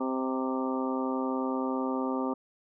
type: harmonic tone with a mistuned harmonic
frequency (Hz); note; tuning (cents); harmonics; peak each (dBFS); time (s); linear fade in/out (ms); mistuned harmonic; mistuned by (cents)
130.81; C3; 0; 2 / 3 / 4 / 5 / 6 / 7 / 8 / 9; -30 / -36 / -36 / -42 / -41 / -38 / -47 / -38; 0-2.34; 10; 5; -33
effects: none